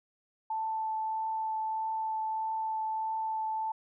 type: tone with vibrato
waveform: sine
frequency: 880 Hz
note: A5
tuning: in tune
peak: -30 dBFS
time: 0.5-3.72 s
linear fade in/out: 5 ms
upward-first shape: triangle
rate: 1.6 Hz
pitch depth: 9 cents each way
effects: none